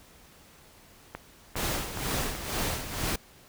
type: clicks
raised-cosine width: 0.5 ms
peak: -20 dBFS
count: 5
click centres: 1.15 / 1.556 / 1.973 / 2.185 / 2.351 s
type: noise with tremolo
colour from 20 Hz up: pink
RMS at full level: -29 dBFS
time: 1.56-3.16 s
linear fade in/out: 5 ms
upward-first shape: sine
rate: 2.1 Hz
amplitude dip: 65%
effects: pink hiss -55 dBFS RMS until 3.48 s